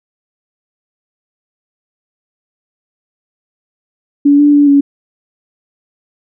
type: tone with pitch steps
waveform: sine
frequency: 285.8 / 291.7 / 289.1 / 282 Hz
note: D4 / D4 / D4 / C#4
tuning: -47 / -12 / -27 / +30 cents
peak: -4 dBFS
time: 4.25-4.81 s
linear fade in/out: 10 ms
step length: 140 ms
effects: none